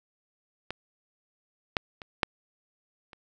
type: clicks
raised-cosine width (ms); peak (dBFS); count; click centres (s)
0.3; -17 / -8 / -25 / -6 / -30; 5; 0.706 / 1.768 / 2.018 / 2.232 / 3.132
effects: none